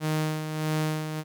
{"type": "tone with tremolo", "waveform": "sawtooth", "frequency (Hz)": 155.3, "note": "D#3", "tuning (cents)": -3, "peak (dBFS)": -20, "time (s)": [0, 1.24], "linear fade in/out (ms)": 50, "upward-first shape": "sine", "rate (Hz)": 1.6, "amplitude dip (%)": 55, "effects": []}